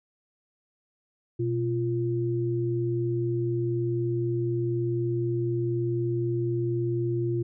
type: tone pair together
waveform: sine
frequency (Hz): 122.5 / 346.5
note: B2 / F4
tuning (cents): -14 / -14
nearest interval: octave + tritone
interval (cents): 1800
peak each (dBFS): -27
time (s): 1.39-7.43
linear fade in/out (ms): 10
effects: none